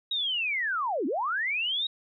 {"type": "linear two-way sweep", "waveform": "sine", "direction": "down then up", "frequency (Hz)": [3833, 238.7, 3833], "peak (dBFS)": -26, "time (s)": [0.11, 1.87], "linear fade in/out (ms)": 5, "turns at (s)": 1.06, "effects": []}